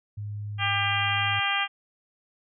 sine tone, 103.83 Hz, G#2, in tune, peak -31 dBFS, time 0.17-1.4 s, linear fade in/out 10 ms
harmonic tone, 398.7 Hz, G4, 29 cents sharp, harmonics 2 / 3 / 4 / 5 / 6 / 7 / 8, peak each -31 / -31 / -31 / -31 / -31 / -31 / -31 dBFS, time 0.58-1.68 s, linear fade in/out 50 ms
effects none

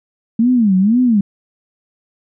sine tone with vibrato, 216.8 Hz, A3, 25 cents flat, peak -9 dBFS, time 0.39-1.21 s, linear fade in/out 5 ms, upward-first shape sine, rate 2 Hz, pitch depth 270 cents each way, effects none

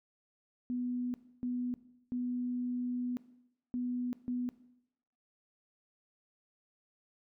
sine tone bursts at uneven times, 246.9 Hz, B3, in tune, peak -32 dBFS, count 5, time 0.7-1.14 / 1.43-1.74 / 2.12-3.17 / 3.74-4.13 / 4.28-4.49 s, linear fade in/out 0 ms, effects noise-tail reverb RT60 0.8 s tail -17 dB re dry

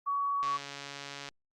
sine tone, 1127 Hz, C#6, 28 cents sharp, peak -28 dBFS, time 0.06-0.58 s, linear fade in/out 20 ms
click train, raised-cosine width 0.2 ms, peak -24 dBFS, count 122, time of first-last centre 0.43-1.288 s, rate 141 Hz
effects Opus 32 kbps

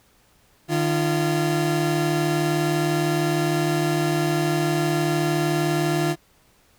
30% pulse tone pair together, 152.26 / 344.2 Hz, D#3 / F4, -37 / -25 cents, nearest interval octave + major second, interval 1412 cents, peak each -20 dBFS, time 0.68-6.16 s, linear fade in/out 50 ms, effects pink hiss -59 dBFS RMS until 6.78 s

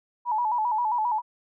sine tone with vibrato, 914 Hz, A#5, 34 cents flat, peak -22 dBFS, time 0.25-1.22 s, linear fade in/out 50 ms, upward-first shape square, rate 7.5 Hz, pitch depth 99 cents each way, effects none

